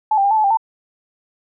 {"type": "tone with pitch steps", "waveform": "sine", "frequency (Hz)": [863, 789, 802, 878, 861, 793, 894], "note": ["A5", "G5", "G5", "A5", "A5", "G5", "A5"], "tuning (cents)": [-34, 11, 39, -4, -38, 20, 27], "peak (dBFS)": -12, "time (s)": [0.11, 0.572], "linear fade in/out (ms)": 5, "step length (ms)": 66, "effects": []}